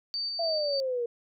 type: tone with tremolo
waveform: sine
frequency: 4599 Hz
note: D8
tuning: 37 cents flat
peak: -29 dBFS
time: 0.14-0.8 s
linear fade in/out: 0 ms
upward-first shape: square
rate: 3.4 Hz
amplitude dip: 25%
type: exponential sweep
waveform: sine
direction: down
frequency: 683 to 466.2 Hz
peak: -27 dBFS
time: 0.39-1.06 s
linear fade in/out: 5 ms
effects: none